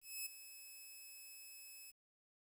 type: tone with ADSR envelope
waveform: 5% pulse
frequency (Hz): 2586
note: E7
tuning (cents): -34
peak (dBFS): -32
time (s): 0.01-1.92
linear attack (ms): 250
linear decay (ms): 10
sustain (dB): -13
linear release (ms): 24
effects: 11-bit

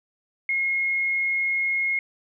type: tone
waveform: sine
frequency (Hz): 2156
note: C#7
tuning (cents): -49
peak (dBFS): -21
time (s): 0.49-1.99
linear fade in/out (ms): 2
effects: none

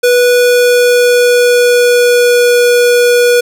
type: tone with pitch glide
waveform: square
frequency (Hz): 490.1 to 484.8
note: B4 to B4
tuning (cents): -13 to -32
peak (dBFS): -6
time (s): 0.03-3.41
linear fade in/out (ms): 10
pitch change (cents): -19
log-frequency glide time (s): 0.33-2.58
effects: none

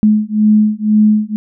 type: beating tone pair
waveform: sine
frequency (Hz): 212 / 214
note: G#3 / A3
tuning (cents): +36 / -48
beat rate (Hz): 2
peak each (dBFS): -11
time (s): 0.03-1.36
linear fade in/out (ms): 0
effects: none

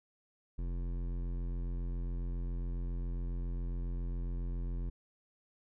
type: tone with hard clipping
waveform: sine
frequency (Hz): 43.65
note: F1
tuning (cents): 0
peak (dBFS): -36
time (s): 0.58-4.9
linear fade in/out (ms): 10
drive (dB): 14
effects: none

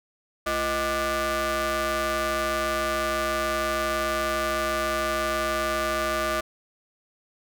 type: ring-modulated tone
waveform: sawtooth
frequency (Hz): 280.6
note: C#4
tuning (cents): +21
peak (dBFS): -17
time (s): 0.46-6.41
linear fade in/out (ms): 10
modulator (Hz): 905
effects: none

